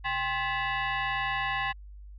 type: tone with frequency modulation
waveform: sine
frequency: 132 Hz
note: C3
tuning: 16 cents sharp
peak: -27 dBFS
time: 0.04-1.73 s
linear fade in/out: 20 ms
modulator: 924 Hz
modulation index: 2.6
effects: added 50 Hz sine -43 dBFS peak until 2.18 s